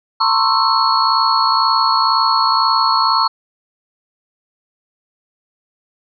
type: tone cluster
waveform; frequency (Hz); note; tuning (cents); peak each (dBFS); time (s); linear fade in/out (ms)
sine; 907 / 1044 / 1106 / 1319 / 4344; A#5 / C6 / C#6 / E6 / C#8; -48 / -4 / -4 / +1 / -36; -18; 0.2-3.28; 10
effects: none